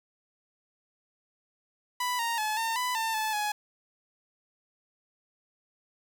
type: tone with pitch steps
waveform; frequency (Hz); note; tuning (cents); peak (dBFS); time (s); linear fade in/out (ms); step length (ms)
sawtooth; 990 / 929 / 858 / 907 / 997 / 897 / 869 / 839; B5 / A#5 / A5 / A#5 / B5 / A5 / A5 / G#5; +4 / -6 / -44 / -48 / +16 / +33 / -22 / +17; -24; 2-3.52; 5; 190
effects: 9-bit